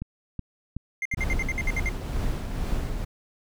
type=click train; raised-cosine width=5 ms; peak=-19 dBFS; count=4; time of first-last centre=0.02-1.139 s; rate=2.68 Hz
type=tone bursts; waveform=triangle; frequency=2100 Hz; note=C7; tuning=6 cents sharp; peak=-24 dBFS; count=10; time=1.02-1.891 s; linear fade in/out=2 ms; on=34 ms; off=59 ms
type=noise with tremolo; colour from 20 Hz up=brown; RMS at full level=-26 dBFS; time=1.17-3.05 s; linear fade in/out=10 ms; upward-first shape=triangle; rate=2.1 Hz; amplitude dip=45%
effects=none